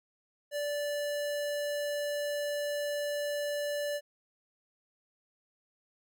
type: tone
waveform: square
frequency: 583 Hz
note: D5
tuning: 13 cents flat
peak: -32 dBFS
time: 0.51-4.01 s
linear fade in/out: 50 ms
effects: none